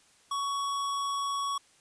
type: tone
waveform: square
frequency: 1119 Hz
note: C#6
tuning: 16 cents sharp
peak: -30 dBFS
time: 0.31-1.58 s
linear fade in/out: 5 ms
effects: white hiss -62 dBFS RMS until 1.8 s + resampled to 22050 Hz